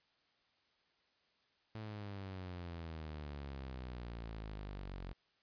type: exponential sweep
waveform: sawtooth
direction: down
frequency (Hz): 110.6 to 44.42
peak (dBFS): -40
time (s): 1.75-5.13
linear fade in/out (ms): 0
effects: white hiss -75 dBFS RMS until 5.42 s + resampled to 11025 Hz